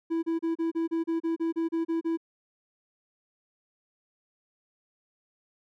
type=tone bursts; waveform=triangle; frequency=329.6 Hz; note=E4; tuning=in tune; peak=-23 dBFS; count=13; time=0.1-2.174 s; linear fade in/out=20 ms; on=130 ms; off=32 ms; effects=none